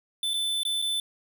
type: tone with dropouts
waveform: square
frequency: 3520 Hz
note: A7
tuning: in tune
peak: -26 dBFS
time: 0.23-1 s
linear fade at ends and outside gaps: 2 ms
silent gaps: 0.336-0.34 / 0.633-0.651 / 0.818-0.823 s
effects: none